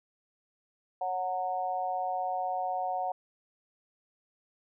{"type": "tone with amplitude modulation", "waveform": "sine", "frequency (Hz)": 736, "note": "F#5", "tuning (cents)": -9, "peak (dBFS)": -25, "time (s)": [1.01, 3.12], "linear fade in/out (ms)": 5, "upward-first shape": "sine", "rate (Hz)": 184, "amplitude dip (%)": 90, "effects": []}